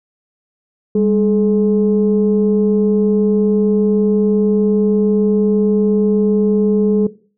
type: tone pair together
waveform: sine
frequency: 201.3 / 426.8 Hz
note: G3 / G#4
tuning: +46 / +47 cents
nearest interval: octave + minor second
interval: 1301 cents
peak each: -13 dBFS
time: 0.95-7.07 s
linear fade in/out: 5 ms
effects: noise-tail reverb RT60 0.4 s tail -17 dB re dry + tanh soft clip ceiling -4 dBFS